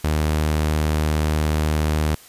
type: tone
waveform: sawtooth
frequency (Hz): 76.8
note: D#2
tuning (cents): -22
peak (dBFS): -14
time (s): 0.04-2.15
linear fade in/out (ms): 5
effects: white hiss -46 dBFS RMS until 2.28 s + resampled to 32000 Hz